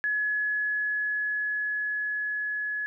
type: tone with level ramp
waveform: sine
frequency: 1696 Hz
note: G#6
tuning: 36 cents sharp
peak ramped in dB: -24 to -28 dBFS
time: 0.04-2.86 s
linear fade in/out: 0 ms
effects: none